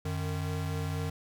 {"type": "tone pair together", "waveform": "square", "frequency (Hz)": [91, 153.04], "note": ["F#2", "D#3"], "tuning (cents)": [-28, -28], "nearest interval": "major sixth", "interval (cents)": 900, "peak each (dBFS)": [-34, -35], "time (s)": [0.05, 1.1], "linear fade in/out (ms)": 5, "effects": []}